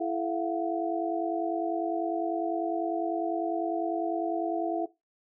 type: tone cluster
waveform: sine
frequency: 333.4 / 429.6 / 680 / 730 Hz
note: E4 / A4 / F5 / F#5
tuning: +20 / -41 / -46 / -24 cents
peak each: -30 / -37 / -33 / -34 dBFS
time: 0-4.86 s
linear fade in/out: 10 ms
effects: noise-tail reverb RT60 0.2 s tail -17 dB re dry